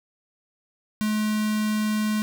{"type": "tone with notch filter", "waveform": "square", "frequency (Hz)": 213.8, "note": "A3", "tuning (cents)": -49, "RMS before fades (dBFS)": -24, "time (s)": [1.01, 2.22], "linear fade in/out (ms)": 0, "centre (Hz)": 590, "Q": 1.3, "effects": []}